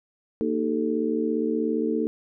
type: harmonic tone with a mistuned harmonic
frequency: 77.2 Hz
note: D#2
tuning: 13 cents flat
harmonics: 3 / 4 / 5 / 6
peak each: -27 / -27 / -32 / -27 dBFS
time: 0.41-2.07 s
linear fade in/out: 0 ms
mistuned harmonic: 6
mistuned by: -84 cents
effects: none